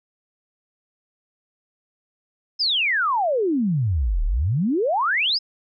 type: exponential two-way sweep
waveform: sine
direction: down then up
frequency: 5310 to 34.65 to 5310 Hz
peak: -18 dBFS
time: 2.59-5.39 s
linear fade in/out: 20 ms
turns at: 4.24 s
effects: none